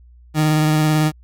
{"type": "tone with vibrato", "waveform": "30% pulse", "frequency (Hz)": 154.1, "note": "D#3", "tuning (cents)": -16, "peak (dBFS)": -11, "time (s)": [0.34, 1.12], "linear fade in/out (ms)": 50, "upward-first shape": "sine", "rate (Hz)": 18, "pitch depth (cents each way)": 18, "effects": ["added 60 Hz sine -43 dBFS peak until 1.23 s"]}